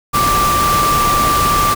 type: tone in noise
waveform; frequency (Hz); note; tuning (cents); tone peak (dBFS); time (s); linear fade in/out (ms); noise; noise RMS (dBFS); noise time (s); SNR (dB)
sine; 1174.7; D6; 0; -12; 0.13-1.75; 20; pink; -18; 0.13-1.75; +3
effects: none